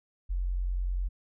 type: tone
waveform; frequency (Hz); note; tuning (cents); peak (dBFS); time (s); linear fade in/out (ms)
sine; 45.02; F#1; -47; -27; 0.29-1.09; 20
effects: none